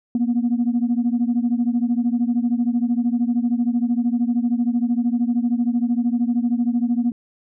sine beating tone pair, 234.7 / 247.7 Hz, A#3 / B3, +12 / +5 cents, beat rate 13 Hz, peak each -18 / -20 dBFS, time 0.15-7.12 s, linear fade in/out 2 ms, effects tanh soft clip ceiling -12 dBFS

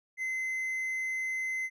triangle tone, 2055 Hz, C7, 32 cents flat, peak -29 dBFS, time 0.17-1.7 s, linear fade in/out 50 ms, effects none

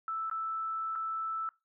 sine tone with dropouts, 1318.5 Hz, E6, in tune, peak -32 dBFS, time 0.08-1.49 s, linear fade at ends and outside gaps 1 ms, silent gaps 0.298-0.313 / 0.954-0.958 s, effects noise-tail reverb RT60 0.2 s tail -20 dB re dry

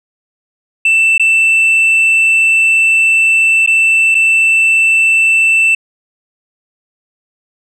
sine tone with dropouts, 2663 Hz, E7, 17 cents sharp, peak -4 dBFS, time 0.85-5.75 s, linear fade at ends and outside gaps 5 ms, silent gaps 1.18-1.196 / 3.663-3.674 / 4.146-4.15 s, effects tanh soft clip ceiling -6 dBFS

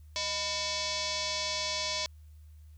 sine tone with frequency modulation, 619 Hz, D#5, 9 cents flat, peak -30 dBFS, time 0.16-2.06 s, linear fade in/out 0 ms, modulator 809 Hz, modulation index 6.9, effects added 76 Hz sine -49 dBFS peak until 2.77 s + white hiss -72 dBFS RMS until 2.77 s

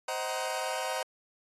sawtooth chord, C half-diminished seventh, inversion none, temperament just, 523.3 / 627.9 / 753.5 / 941.9 Hz, C5 / Eb5 / Gb5 / Bb5, 0 / +16 / +31 / +18 cents, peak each -33 dBFS, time 0.08-1.03 s, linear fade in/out 5 ms, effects AAC 32 kbps

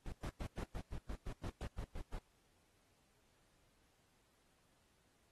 brown noise bursts, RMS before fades -43 dBFS, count 13, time 0.06-2.186 s, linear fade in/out 2 ms, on 62 ms, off 110 ms, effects pink hiss -75 dBFS RMS until 5.31 s + AAC 32 kbps

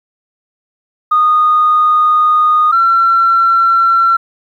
sine tone pair in turn, 1233 / 1355 Hz, D#6 / E6, -16 / +47 cents, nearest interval major second, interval 163 cents, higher second, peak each -6 dBFS, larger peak neither, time 1.11-2.72 / 2.72-4.17 s, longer first, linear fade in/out 10 ms, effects tanh soft clip ceiling -2 dBFS + 8-bit

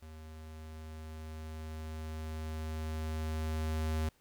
square tone with level ramp, 78.7 Hz, D#2, 20 cents sharp, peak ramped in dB -48 to -31 dBFS, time 0.02-4.09 s, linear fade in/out 5 ms, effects pink hiss -69 dBFS RMS until 4.2 s

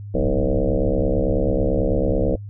sine tone with frequency modulation, 250 Hz, B3, 21 cents sharp, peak -16 dBFS, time 0.14-2.36 s, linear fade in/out 10 ms, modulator 69.1 Hz, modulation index 4.8, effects noise-tail reverb RT60 0.1 s tail -22 dB re dry + added 102 Hz sine -31 dBFS peak until 2.49 s

